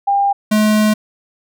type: tone pair in turn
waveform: sine / square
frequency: 800 / 213.6 Hz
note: G5 / G#3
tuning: +35 / +49 cents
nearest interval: octave + major seventh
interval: 2286 cents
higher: first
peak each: -11 dBFS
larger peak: neither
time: 0.07-0.33 / 0.51-0.94 s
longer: second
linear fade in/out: 10 ms
effects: none